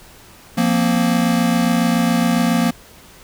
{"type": "chord", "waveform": "square", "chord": "F suspended fourth", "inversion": "none", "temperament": "equal with one note detuned", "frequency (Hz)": [174.61, 233.1, 260.3], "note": ["F3", "Bb3", "C4"], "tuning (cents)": [0, 0, -9], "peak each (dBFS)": [-20, -17, -23], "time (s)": [0.57, 2.71], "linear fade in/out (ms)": 10, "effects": ["pink hiss -44 dBFS RMS until 3.23 s"]}